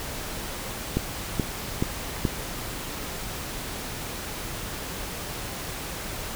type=click train; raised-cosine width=3 ms; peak=-9 dBFS; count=4; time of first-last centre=0.97-2.252 s; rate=2.34 Hz; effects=pink hiss -34 dBFS RMS until 6.35 s